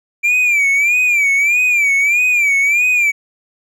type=tone with vibrato; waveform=triangle; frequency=2349 Hz; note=D7; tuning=in tune; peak=-9 dBFS; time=0.23-3.12 s; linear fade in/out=20 ms; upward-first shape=sine; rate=1.6 Hz; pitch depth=110 cents each way; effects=none